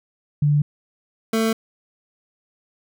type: tone pair in turn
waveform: sine / 25% pulse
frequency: 146.83 / 223.4 Hz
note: D3 / A3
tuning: 0 / +27 cents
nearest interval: perfect fifth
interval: 727 cents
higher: second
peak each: -14 dBFS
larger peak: neither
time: 0.42-0.62 / 1.33-1.53 s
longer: neither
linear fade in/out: 5 ms
effects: none